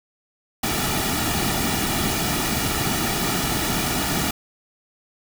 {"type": "noise with comb filter", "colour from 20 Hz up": "pink", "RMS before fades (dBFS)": -23, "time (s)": [0.63, 4.31], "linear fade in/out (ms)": 5, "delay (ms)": 1.9, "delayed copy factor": -0.6, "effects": []}